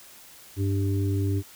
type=harmonic tone; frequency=98.3 Hz; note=G2; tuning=5 cents sharp; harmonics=1 / 3 / 4; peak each=-23 / -30 / -34 dBFS; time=0.56-1.43 s; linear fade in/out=50 ms; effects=white hiss -49 dBFS RMS until 1.55 s